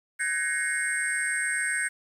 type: tone cluster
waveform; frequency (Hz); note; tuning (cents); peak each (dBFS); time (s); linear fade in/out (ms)
sine; 1521 / 1668 / 1863 / 2150 / 8530; F#6 / G#6 / A#6 / C7 / C9; +47 / +7 / -2 / +47 / +32; -31; 0.19-1.89; 20
effects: tanh soft clip ceiling -17 dBFS + 9-bit